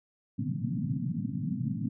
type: band-pass noise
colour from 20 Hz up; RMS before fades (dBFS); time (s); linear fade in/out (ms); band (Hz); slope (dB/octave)
pink; -32; 0.38-1.89; 10; 110 to 270; 96
effects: none